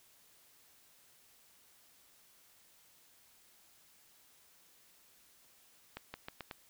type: accelerating click train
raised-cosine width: 0.3 ms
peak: -26 dBFS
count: 5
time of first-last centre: 5.97-6.512 s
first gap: 170 ms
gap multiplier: 0.85
effects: white hiss -65 dBFS RMS until 6.69 s